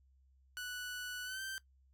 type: tone with pitch glide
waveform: sawtooth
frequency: 1480 to 1557.2 Hz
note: F#6 to G6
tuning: 0 to -12 cents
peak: -37 dBFS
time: 0.57-1.58 s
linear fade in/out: 0 ms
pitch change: +88 cents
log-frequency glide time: 1.24-1.41 s
effects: noise-tail reverb RT60 0.1 s tail -18 dB re dry + added 66 Hz sine -65 dBFS peak until 1.93 s